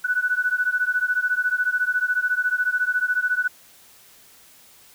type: beating tone pair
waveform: sine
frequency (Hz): 1480 / 1494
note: F#6 / F#6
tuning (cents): 0 / +16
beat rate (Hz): 14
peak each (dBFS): -22 / -23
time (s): 0.04-3.48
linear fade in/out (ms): 10
effects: white hiss -51 dBFS RMS until 4.94 s